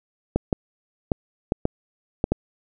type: clicks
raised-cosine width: 2 ms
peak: -6 dBFS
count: 7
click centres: 0.36 / 0.528 / 1.118 / 1.521 / 1.654 / 2.241 / 2.32 s
effects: none